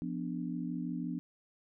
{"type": "chord", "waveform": "sine", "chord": "B diminished", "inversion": "second", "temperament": "equal with one note detuned", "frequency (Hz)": [174.61, 247.9, 293.7], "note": ["F3", "B3", "D4"], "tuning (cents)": [0, 7, 0], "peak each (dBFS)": [-38, -38, -40], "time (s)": [0.02, 1.19], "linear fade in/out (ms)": 0, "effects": []}